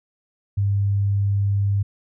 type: tone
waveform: sine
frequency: 100 Hz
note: G2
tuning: 35 cents sharp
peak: -17 dBFS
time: 0.57-1.83 s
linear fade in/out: 10 ms
effects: none